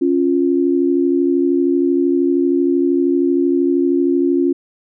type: tone pair together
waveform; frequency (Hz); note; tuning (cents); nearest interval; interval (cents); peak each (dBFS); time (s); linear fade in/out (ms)
sine; 276.3 / 349.2; C#4 / F4; -6 / 0; major third; 406; -15; 0.01-4.53; 10
effects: none